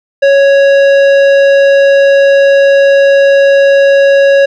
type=tone with tanh clipping; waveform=sine; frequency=554.4 Hz; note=C#5; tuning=in tune; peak=-5 dBFS; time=0.22-4.46 s; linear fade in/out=10 ms; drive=13 dB; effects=none